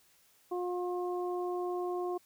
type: harmonic tone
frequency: 357.2 Hz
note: F4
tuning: 39 cents sharp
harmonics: 1 / 2 / 3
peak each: -33 / -39 / -43 dBFS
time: 0.51-2.18 s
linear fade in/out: 10 ms
effects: white hiss -66 dBFS RMS until 2.25 s